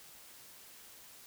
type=silence; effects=white hiss -55 dBFS RMS until 1.26 s